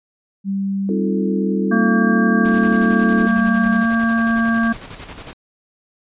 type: tone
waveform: sine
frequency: 196 Hz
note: G3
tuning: in tune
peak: -18 dBFS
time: 0.44-3.86 s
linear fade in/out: 50 ms
type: chord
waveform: sine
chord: F dominant seventh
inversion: second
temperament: equal with one note detuned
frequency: 264.5 / 311.1 / 349.2 / 440 Hz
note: C4 / Eb4 / F4 / A4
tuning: +19 / 0 / 0 / 0 cents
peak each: -25 dBFS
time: 0.89-3.27 s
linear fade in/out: 2 ms
type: harmonic tone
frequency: 228.6 Hz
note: A#3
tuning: 34 cents flat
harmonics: 1 / 3 / 5 / 7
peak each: -15 / -27 / -25 / -21 dBFS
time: 1.71-4.73 s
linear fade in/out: 10 ms
type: noise with tremolo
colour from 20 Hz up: pink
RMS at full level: -33 dBFS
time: 2.45-5.33 s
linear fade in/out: 0 ms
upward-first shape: square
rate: 11 Hz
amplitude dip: 50%
effects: resampled to 8000 Hz